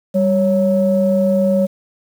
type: tone pair together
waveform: sine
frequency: 196.15 / 554.4 Hz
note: G3 / C#5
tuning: +1 / 0 cents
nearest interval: octave + tritone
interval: 1799 cents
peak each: -14 dBFS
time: 0.14-1.67 s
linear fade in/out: 20 ms
effects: tanh soft clip ceiling -4 dBFS + 7-bit